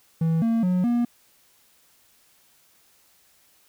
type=tone with pitch steps; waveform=triangle; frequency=163 / 228.5 / 181.5 / 238.9 Hz; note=E3 / A#3 / F#3 / A#3; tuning=-19 / -34 / -33 / +43 cents; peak=-17 dBFS; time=0.21-1.05 s; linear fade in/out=5 ms; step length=210 ms; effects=white hiss -60 dBFS RMS until 3.68 s